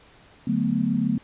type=chord; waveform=sine; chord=B minor seventh; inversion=first; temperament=equal; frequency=146.83 / 185 / 220 / 246.9 Hz; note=D3 / F#3 / A3 / B3; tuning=0 / 0 / 0 / 0 cents; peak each=-29 / -27 / -24 / -25 dBFS; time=0.47-1.18 s; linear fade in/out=5 ms; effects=pink hiss -53 dBFS RMS until 1.23 s + resampled to 8000 Hz